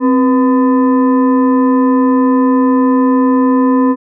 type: tone with frequency modulation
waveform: sine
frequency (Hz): 261.6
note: C4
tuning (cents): 0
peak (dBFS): -7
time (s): 0-3.96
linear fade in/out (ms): 50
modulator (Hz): 752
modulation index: 0.69
effects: none